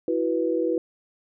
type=chord; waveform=sine; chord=E suspended second; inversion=none; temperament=equal with one note detuned; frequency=329.6 / 370 / 490.2 Hz; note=E4 / F#4 / B4; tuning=0 / 0 / -13 cents; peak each=-25 / -27 / -25 dBFS; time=0.08-0.78 s; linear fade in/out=2 ms; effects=none